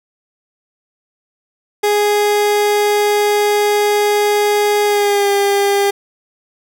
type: tone with pitch glide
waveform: 30% pulse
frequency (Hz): 414.6 to 401.4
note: G#4 to G4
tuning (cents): -3 to +41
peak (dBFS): -9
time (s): 1.83-5.91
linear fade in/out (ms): 10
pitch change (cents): -56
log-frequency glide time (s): 4.85-5.3
effects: none